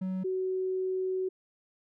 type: tone pair in turn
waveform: triangle / sine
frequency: 187.1 / 374.2 Hz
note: F#3 / F#4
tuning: +20 / +20 cents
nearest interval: octave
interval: 1200 cents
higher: second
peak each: -28 dBFS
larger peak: neither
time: 0.01-0.24 / 0.24-1.29 s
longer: second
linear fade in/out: 10 ms
effects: none